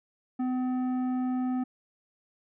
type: tone with tanh clipping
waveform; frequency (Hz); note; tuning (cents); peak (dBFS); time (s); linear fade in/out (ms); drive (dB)
sine; 253.8; B3; +47; -28; 0.39-1.64; 10; 10
effects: none